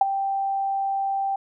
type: tone with ADSR envelope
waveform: sine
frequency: 784 Hz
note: G5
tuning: in tune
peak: -10 dBFS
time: 0.01-1.36 s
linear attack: 4 ms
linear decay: 20 ms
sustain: -12 dB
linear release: 5 ms
effects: none